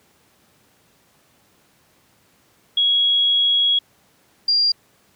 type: tone pair in turn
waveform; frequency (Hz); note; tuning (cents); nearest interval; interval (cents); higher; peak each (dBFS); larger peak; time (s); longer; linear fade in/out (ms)
sine; 3322 / 4780; G#7 / D8; 0 / +30; tritone; 630; second; -14; neither; 2.77-3.79 / 4.48-4.72; first; 5
effects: pink hiss -58 dBFS RMS until 5.15 s + high-pass 100 Hz 12 dB/octave